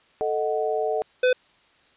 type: chord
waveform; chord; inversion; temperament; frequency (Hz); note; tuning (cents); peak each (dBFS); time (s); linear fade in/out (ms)
sine; D# diminished; second; equal; 440 / 622.3 / 740; A4 / D#5 / F#5; 0 / 0 / 0; -25 / -27 / -28; 0.21-1.02; 0
type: tone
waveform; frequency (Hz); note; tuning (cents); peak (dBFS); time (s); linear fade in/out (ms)
square; 504; B4; +35; -17; 1.23-1.33; 5
effects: white hiss -59 dBFS RMS until 1.96 s + resampled to 8000 Hz